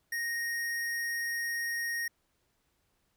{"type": "tone", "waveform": "square", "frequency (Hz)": 1864.7, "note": "A#6", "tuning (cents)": 0, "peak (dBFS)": -32, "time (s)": [0.12, 2.08], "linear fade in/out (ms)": 5, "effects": ["pink hiss -75 dBFS RMS until 3.16 s"]}